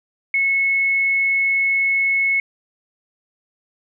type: tone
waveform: sine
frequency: 2192 Hz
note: C#7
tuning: 20 cents flat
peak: -15 dBFS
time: 0.34-2.4 s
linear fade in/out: 2 ms
effects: none